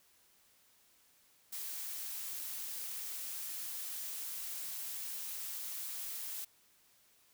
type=noise; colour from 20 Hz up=blue; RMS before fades=-42 dBFS; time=1.52-6.45 s; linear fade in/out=10 ms; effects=white hiss -68 dBFS RMS until 7.33 s